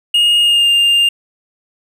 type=tone with pitch glide; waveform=triangle; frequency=2856 to 2804 Hz; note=F7 to F7; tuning=+38 to +6 cents; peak=-7 dBFS; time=0.14-1.09 s; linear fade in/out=5 ms; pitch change=-32 cents; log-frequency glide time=0.41-0.69 s; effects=none